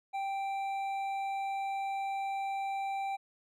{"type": "tone with hard clipping", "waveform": "sine", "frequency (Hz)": 784, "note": "G5", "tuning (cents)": 0, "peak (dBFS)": -34, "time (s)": [0.13, 3.17], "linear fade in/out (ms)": 20, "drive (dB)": 7, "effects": []}